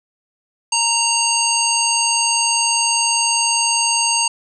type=harmonic tone; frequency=925 Hz; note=A#5; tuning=14 cents flat; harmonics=1 / 3 / 5 / 7 / 9; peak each=-21 / -21 / -21 / -21 / -21 dBFS; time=0.72-4.28 s; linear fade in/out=5 ms; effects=none